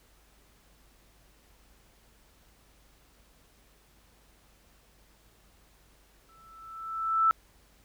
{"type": "tone with exponential growth", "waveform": "sine", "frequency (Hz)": 1322, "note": "E6", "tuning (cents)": 5, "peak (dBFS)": -18, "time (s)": [6.29, 7.31], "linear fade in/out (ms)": 0, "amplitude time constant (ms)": 220, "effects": ["added 50 Hz sine -63 dBFS peak until 7.84 s", "pink hiss -63 dBFS RMS until 7.84 s"]}